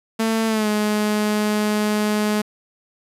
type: tone with pitch glide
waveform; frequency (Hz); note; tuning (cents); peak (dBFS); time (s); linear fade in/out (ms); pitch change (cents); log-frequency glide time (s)
sawtooth; 223.5 to 211; A3 to G#3; +27 to +28; -14; 0.19-2.42; 10; -99; 0.47-0.68
effects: resampled to 32000 Hz + 7-bit